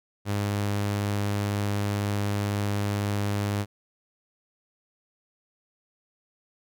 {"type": "tone", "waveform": "sawtooth", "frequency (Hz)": 102, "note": "G#2", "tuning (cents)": -31, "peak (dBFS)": -21, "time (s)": [0.25, 3.66], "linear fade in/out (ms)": 50, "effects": []}